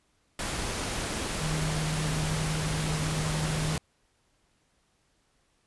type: tone in noise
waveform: sine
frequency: 155.56 Hz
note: D#3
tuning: in tune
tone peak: -29 dBFS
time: 1.41-3.76 s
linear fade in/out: 2 ms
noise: pink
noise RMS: -32 dBFS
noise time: 0.39-3.78 s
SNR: 0 dB
effects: pink hiss -70 dBFS RMS until 5.66 s + resampled to 24000 Hz